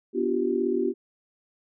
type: chord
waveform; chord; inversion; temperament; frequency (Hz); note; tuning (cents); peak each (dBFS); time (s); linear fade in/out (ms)
sine; G dominant seventh; first; equal with one note detuned; 246.9 / 293.7 / 349.2 / 386.4; B3 / D4 / F4 / G4; 0 / 0 / 0 / -25; -29 / -32 / -27 / -26; 0.13-0.94; 50
effects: none